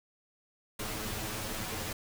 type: noise with comb filter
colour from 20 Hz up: pink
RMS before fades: -37 dBFS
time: 0.79-1.93 s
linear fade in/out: 5 ms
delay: 9.3 ms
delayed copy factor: +0.85
effects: none